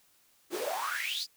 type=noise with high-pass filter sweep; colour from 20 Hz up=pink; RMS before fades=-34 dBFS; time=0.5-1.27 s; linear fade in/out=50 ms; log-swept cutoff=310 to 5100 Hz; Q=10; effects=white hiss -66 dBFS RMS until 1.36 s